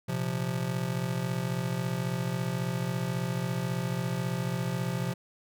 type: chord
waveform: square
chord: Bb suspended second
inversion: none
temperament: just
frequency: 116.54 / 131.11 / 174.81 Hz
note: Bb2 / C3 / F3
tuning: 0 / +4 / +2 cents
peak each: -38 / -33 / -33 dBFS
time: 0.08-5.14 s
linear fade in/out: 10 ms
effects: none